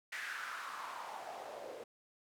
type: noise with band-pass filter sweep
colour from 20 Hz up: white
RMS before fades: -45 dBFS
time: 0.12-1.84 s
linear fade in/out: 5 ms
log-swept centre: 1900 to 480 Hz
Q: 4
effects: none